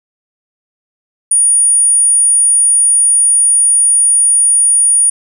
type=tone; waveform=sine; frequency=9520 Hz; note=D9; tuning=22 cents sharp; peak=-6 dBFS; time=1.31-5.1 s; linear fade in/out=5 ms; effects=none